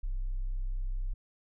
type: tone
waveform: sine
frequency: 32.13 Hz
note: C1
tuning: 31 cents flat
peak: -28 dBFS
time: 0.03-1.14 s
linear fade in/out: 10 ms
effects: tanh soft clip ceiling -28 dBFS